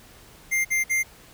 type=tone bursts; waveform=square; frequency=2100 Hz; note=C7; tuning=6 cents sharp; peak=-21 dBFS; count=3; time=0.51-1.034 s; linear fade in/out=20 ms; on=140 ms; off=52 ms; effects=pink hiss -50 dBFS RMS until 1.33 s